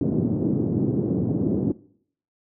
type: band-pass noise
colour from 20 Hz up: white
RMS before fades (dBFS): -23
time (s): 0.01-1.72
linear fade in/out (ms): 2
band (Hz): 110 to 330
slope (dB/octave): 24
effects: noise-tail reverb RT60 0.6 s tail -20 dB re dry